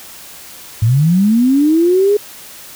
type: linear sweep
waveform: sine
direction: up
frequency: 103.83 to 420 Hz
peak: -8 dBFS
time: 0.82-2.17 s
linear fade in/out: 5 ms
effects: white hiss -35 dBFS RMS until 2.75 s